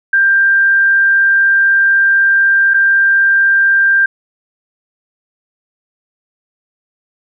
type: tone with dropouts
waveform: sine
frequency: 1586 Hz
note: G6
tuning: 20 cents sharp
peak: -7 dBFS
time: 0.13-4.06 s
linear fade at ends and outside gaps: 5 ms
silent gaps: 2.737-2.742 s
effects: none